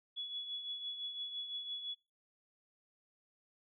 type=tone with tremolo; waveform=sine; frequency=3391 Hz; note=G#7; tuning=35 cents sharp; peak=-37 dBFS; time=0.16-1.95 s; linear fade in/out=20 ms; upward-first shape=triangle; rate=5.9 Hz; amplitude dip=60%; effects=noise-tail reverb RT60 0.3 s tail -23 dB re dry